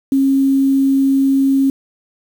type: tone with quantisation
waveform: sine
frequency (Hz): 271.3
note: C#4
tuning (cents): -37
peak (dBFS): -10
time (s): 0.12-1.7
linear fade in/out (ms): 2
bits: 6
effects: none